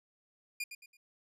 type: tone with echo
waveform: sawtooth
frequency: 2420 Hz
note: D#7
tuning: 49 cents flat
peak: -31 dBFS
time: 0.6-0.64 s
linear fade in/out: 5 ms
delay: 110 ms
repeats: 3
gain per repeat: -9 dB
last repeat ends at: 0.97 s
effects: resampled to 32000 Hz